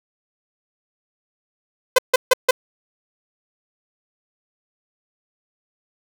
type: tone bursts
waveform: sawtooth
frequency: 510 Hz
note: C5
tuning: 44 cents flat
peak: -6 dBFS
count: 4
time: 1.96-2.51 s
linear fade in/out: 5 ms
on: 25 ms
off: 150 ms
effects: none